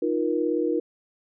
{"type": "chord", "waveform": "sine", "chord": "Eb suspended second", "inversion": "none", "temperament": "equal with one note detuned", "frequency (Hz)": [311.1, 349.2, 474.6], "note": ["Eb4", "F4", "Bb4"], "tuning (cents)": [0, 0, 31], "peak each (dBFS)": -26, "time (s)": [0.02, 0.8], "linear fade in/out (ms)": 5, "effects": []}